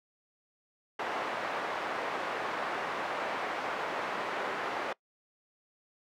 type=band-pass noise; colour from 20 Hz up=pink; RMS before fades=-35 dBFS; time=0.99-4.93 s; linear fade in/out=5 ms; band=550 to 1700 Hz; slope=12 dB/octave; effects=noise-tail reverb RT60 0.1 s tail -23 dB re dry